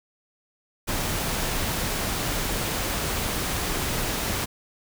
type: noise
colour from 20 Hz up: pink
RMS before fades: -27 dBFS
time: 0.87-4.46 s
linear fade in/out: 20 ms
effects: none